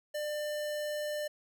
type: tone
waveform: square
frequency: 597 Hz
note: D5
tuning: 28 cents sharp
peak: -34 dBFS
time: 0.14-1.28 s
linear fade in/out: 10 ms
effects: none